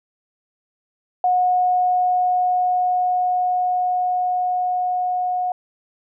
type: tone with level ramp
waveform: sine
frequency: 727 Hz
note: F#5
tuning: 31 cents flat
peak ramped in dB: -14 to -19 dBFS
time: 1.24-5.52 s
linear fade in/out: 2 ms
effects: none